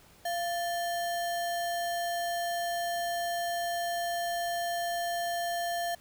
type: tone with sample-and-hold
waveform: sine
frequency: 690 Hz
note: F5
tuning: 21 cents flat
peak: -29 dBFS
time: 0.25-5.95 s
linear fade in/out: 5 ms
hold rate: 2450 Hz
effects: pink hiss -58 dBFS RMS until 6 s